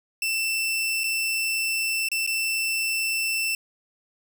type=tone with dropouts; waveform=sawtooth; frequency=2671 Hz; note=E7; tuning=22 cents sharp; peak=-20 dBFS; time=0.22-3.55 s; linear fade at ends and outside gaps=2 ms; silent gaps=1.036-1.04 / 2.087-2.116 / 2.265-2.274 s; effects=none